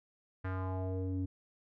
square tone with low-pass filter sweep, 93.6 Hz, F#2, 20 cents sharp, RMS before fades -36 dBFS, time 0.44-1.26 s, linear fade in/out 10 ms, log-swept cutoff 1700 to 250 Hz, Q 2.7, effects none

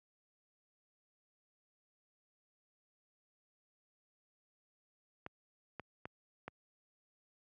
clicks, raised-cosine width 0.5 ms, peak -28 dBFS, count 4, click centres 5.264 / 5.797 / 6.055 / 6.48 s, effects high-pass 80 Hz 12 dB/octave

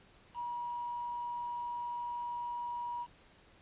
sine tone with quantisation, 960 Hz, B5, 49 cents flat, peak -36 dBFS, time 0.34-3.07 s, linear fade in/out 50 ms, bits 9, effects pink hiss -62 dBFS RMS until 3.61 s + resampled to 8000 Hz

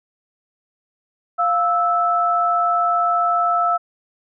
sine tone pair together, 698.5 / 1313.7 Hz, F5 / E6, 0 / -6 cents, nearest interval major seventh, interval 1094 cents, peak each -19 / -17 dBFS, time 1.38-3.78 s, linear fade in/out 20 ms, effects none

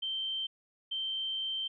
sine tone pair in turn, 3124 / 3124 Hz, G7 / G7, -7 / -7 cents, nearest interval unison, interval 0 cents, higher neither, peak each -32 / -32 dBFS, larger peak neither, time 0.02-0.47 / 0.91-1.68 s, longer second, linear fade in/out 10 ms, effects none

